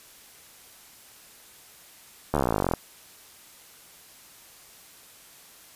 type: slowing click train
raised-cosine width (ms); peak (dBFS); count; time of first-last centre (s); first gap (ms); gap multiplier
1; -9; 23; 2.34-2.737; 13; 1.03
effects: white hiss -51 dBFS RMS until 5.75 s + resampled to 32000 Hz